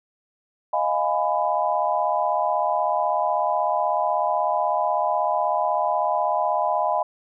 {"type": "chord", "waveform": "sine", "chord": "F half-diminished seventh", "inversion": "third", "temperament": "equal with one note detuned", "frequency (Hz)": [622.3, 698.5, 830.6, 999.2], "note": ["Eb5", "F5", "Ab5", "Cb6"], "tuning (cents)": [0, 0, 0, 20], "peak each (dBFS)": -25, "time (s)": [0.73, 7.03], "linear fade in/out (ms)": 5, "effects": []}